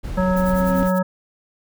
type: noise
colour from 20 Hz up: brown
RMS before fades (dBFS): -28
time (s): 0.03-0.89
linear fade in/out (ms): 20
type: tone with exponential growth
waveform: sine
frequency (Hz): 262.9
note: C4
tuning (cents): +8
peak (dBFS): -20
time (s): 0.04-0.83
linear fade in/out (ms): 0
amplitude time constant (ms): 170
type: harmonic tone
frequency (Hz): 185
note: F#3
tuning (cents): 0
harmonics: 1 / 3 / 5 / 7 / 9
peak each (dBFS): -18 / -21 / -27 / -28 / -32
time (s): 0.17-1.03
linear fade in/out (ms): 10
type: noise with tremolo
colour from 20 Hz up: violet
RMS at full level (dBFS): -34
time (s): 0.36-0.99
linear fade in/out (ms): 10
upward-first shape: sine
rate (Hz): 10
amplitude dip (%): 85
effects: none